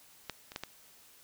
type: clicks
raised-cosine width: 0.2 ms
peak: -19 / -28 / -19 / -20 dBFS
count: 4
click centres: 0.297 / 0.519 / 0.561 / 0.636 s
effects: white hiss -59 dBFS RMS until 1.23 s